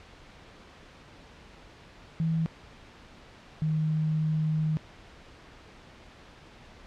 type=tone pair in turn; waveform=sine; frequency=162.3 / 155.96 Hz; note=E3 / D#3; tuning=-27 / +4 cents; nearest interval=minor second; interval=69 cents; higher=first; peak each=-24 dBFS; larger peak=neither; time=2.2-2.46 / 3.62-4.77 s; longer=second; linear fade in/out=0 ms; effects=pink hiss -51 dBFS RMS until 6.86 s + low-pass 4000 Hz 12 dB/octave